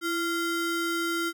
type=ring-modulated tone; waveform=square; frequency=861 Hz; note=A5; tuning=38 cents flat; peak=-24 dBFS; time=0.01-1.33 s; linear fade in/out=50 ms; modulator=526 Hz; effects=none